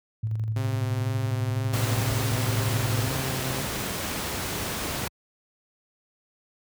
sine tone with tremolo, 109.6 Hz, A2, 6 cents flat, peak -23 dBFS, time 0.23-3.08 s, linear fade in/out 5 ms, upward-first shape square, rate 12 Hz, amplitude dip 35%
sawtooth tone with vibrato, 131.4 Hz, C3, 8 cents sharp, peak -26 dBFS, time 0.56-3.62 s, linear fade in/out 5 ms, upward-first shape square, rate 2 Hz, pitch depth 17 cents each way
pink noise, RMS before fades -30 dBFS, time 1.73-5.08 s, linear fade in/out 5 ms
effects high-pass 60 Hz 12 dB/octave

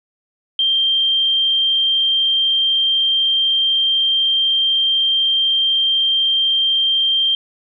sine tone, 3168 Hz, G7, 18 cents sharp, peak -13 dBFS, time 0.59-7.35 s, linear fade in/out 2 ms, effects none

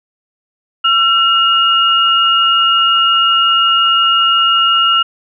sine tone pair together, 1352.8 / 2855 Hz, E6 / F7, +44 / +37 cents, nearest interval octave + minor second, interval 1293 cents, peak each -11 dBFS, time 0.84-5.03 s, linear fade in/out 10 ms, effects none

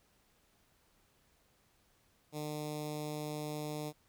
10% pulse tone with notch filter, 150.8 Hz, D3, 46 cents sharp, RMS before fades -40 dBFS, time 2.32-3.93 s, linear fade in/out 50 ms, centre 1600 Hz, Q 0.61, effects pink hiss -71 dBFS RMS until 4.08 s

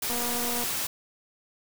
white noise, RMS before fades -30 dBFS, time 0.02-0.87 s, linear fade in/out 5 ms
click train, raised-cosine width 1 ms, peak -23 dBFS, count 130, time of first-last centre 0.1-0.637 s, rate 240 Hz
effects none

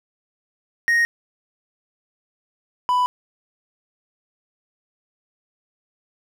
triangle tone pair in turn, 1867 / 993 Hz, A#6 / B5, +2 / +9 cents, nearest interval major seventh, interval 1093 cents, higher first, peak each -13 / -14 dBFS, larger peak first, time 0.88-1.05 / 2.89-3.06 s, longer neither, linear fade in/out 0 ms, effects none

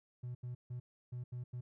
triangle tone bursts at uneven times, 123.3 Hz, B2, 2 cents flat, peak -37 dBFS, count 6, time 0.23-0.35 / 0.43-0.55 / 0.7-0.8 / 1.12-1.24 / 1.32-1.44 / 1.53-1.61 s, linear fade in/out 10 ms, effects tanh soft clip ceiling -35 dBFS

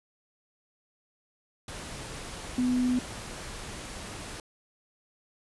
sine tone in noise, 250 Hz, B3, 21 cents sharp, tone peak -23 dBFS, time 2.58-2.99 s, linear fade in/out 2 ms, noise pink, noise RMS -40 dBFS, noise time 1.68-4.4 s, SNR +14 dB, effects resampled to 24000 Hz

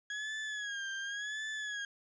35% pulse tone with vibrato, 1661.2 Hz, G#6, in tune, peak -35 dBFS, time 0.1-1.85 s, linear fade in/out 2 ms, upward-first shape sine, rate 0.91 Hz, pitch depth 85 cents each way, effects resampled to 16000 Hz

